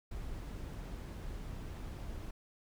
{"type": "noise", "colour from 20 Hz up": "brown", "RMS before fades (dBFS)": -43, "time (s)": [0.11, 2.31], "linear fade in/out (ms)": 5, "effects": []}